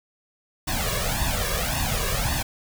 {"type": "noise with flanger", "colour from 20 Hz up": "pink", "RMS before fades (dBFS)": -25, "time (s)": [0.67, 2.43], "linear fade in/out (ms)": 10, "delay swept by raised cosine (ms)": [1.1, 1.81], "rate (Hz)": 1.8, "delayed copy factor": 1, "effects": []}